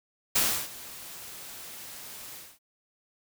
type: noise with ADSR envelope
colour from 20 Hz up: white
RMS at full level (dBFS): -23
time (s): 0.35-2.59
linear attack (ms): 8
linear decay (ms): 320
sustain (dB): -20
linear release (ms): 250
effects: none